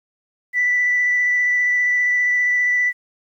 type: tone with vibrato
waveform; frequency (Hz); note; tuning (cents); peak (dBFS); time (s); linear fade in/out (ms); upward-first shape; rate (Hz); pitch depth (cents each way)
sine; 1975.5; B6; 0; -14; 0.53-2.93; 50; sine; 15; 11
effects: tanh soft clip ceiling -10 dBFS + 9-bit